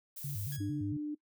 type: noise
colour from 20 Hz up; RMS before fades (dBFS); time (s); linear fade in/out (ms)
violet; -44; 0.16-0.57; 10
type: tone with vibrato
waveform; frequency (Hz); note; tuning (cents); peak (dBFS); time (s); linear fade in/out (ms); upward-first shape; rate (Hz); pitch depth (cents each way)
sine; 120; B2; -49; -36; 0.24-0.97; 5; square; 4.4; 290
type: tone with exponential decay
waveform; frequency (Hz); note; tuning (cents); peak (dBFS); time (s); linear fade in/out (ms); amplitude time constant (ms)
10% pulse; 1660; G#6; -1; -36; 0.52-0.91; 2; 84
type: tone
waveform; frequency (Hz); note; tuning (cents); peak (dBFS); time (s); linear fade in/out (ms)
sine; 298.3; D4; +27; -34; 0.6-1.15; 10
effects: noise-tail reverb RT60 0.1 s tail -21 dB re dry